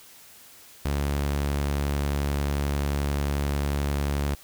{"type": "tone", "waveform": "sawtooth", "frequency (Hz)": 71.3, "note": "C#2", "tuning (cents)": 49, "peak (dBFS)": -20, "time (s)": [0.85, 4.35], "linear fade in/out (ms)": 5, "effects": ["white hiss -50 dBFS RMS until 4.43 s"]}